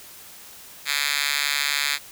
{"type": "tone with high-pass filter", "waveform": "5% pulse", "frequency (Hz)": 143.7, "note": "D3", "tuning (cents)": -37, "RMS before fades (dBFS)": -24, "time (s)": [0.85, 1.99], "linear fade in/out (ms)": 50, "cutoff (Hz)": 2600, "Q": 2.7, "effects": ["white hiss -44 dBFS RMS until 2.11 s"]}